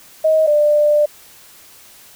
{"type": "tone pair in turn", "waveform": "sine", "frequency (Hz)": [630, 594.6], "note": ["D#5", "D5"], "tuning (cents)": [21, 21], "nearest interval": "minor second", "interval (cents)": 100, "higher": "first", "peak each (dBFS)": -10, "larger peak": "neither", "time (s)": [[0.24, 0.47], [0.47, 1.06]], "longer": "second", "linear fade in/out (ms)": 10, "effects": ["white hiss -44 dBFS RMS until 2.15 s"]}